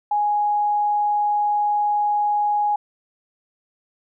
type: tone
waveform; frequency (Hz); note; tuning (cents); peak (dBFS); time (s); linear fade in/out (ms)
sine; 830.6; G#5; 0; -17; 0.11-2.76; 5
effects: none